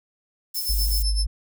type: high-pass noise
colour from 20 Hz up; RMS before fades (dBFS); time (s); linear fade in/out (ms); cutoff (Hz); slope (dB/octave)
white; -30; 0.54-1.03; 10; 11000; 12
type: tone with tremolo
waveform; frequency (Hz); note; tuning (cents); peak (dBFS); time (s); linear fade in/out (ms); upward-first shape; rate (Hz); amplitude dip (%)
35% pulse; 5274; E8; 0; -21; 0.54-1.26; 50; sine; 7.9; 85
type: tone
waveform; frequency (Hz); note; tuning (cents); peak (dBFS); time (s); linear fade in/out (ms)
sine; 51.2; G#1; -24; -20; 0.69-1.27; 10
effects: none